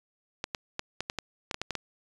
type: clicks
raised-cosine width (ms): 0.2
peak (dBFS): -14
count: 11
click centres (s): 0.441 / 0.548 / 0.794 / 1.006 / 1.099 / 1.187 / 1.512 / 1.544 / 1.616 / 1.707 / 1.753
effects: resampled to 22050 Hz